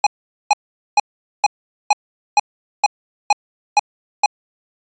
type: tone bursts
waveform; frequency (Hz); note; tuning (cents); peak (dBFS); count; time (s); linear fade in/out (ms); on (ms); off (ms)
square; 830.6; G#5; 0; -9; 10; 0.04-4.26; 2; 26; 440
effects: resampled to 16000 Hz